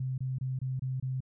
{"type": "tone bursts", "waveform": "sine", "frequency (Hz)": 130.2, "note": "C3", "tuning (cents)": -8, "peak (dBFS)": -30, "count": 6, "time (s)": [0, 1.205], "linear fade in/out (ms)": 5, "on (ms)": 180, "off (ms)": 25, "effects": []}